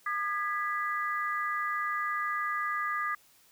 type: chord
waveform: sine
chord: G# minor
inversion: second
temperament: equal with one note detuned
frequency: 1215.4 / 1661.2 / 1975.5 Hz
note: D#6 / G#6 / B6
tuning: -41 / 0 / 0 cents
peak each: -31 / -35 / -36 dBFS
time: 0.06-3.15 s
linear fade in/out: 5 ms
effects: white hiss -62 dBFS RMS until 3.51 s